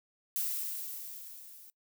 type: noise with level ramp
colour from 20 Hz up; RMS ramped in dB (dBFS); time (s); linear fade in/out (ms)
violet; -32 to -54; 0.36-1.7; 0
effects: noise-tail reverb RT60 0.1 s tail -21 dB re dry